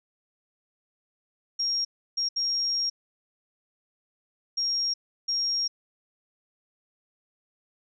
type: tone bursts at uneven times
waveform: sine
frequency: 5580 Hz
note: F8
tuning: 2 cents flat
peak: -24 dBFS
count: 5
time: 1.59-1.85 / 2.17-2.29 / 2.36-2.9 / 4.57-4.94 / 5.28-5.68 s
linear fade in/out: 10 ms
effects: none